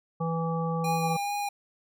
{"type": "harmonic tone", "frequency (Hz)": 164.81, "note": "E3", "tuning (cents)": 0, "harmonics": [1, 3, 5, 7], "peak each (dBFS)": [-28, -33, -35, -36], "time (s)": [0.2, 1.17], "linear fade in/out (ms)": 10}
{"type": "tone with vibrato", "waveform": "square", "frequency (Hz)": 812, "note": "G#5", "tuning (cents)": -39, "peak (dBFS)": -29, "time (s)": [0.84, 1.49], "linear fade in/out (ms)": 5, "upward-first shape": "sine", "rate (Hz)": 2.4, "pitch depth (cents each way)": 16}
{"effects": []}